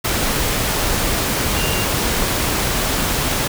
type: tone in noise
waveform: sine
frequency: 2794 Hz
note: F7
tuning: in tune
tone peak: -27 dBFS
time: 1.56-1.85 s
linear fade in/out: 10 ms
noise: pink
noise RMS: -19 dBFS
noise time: 0.04-3.48 s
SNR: -11 dB
effects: none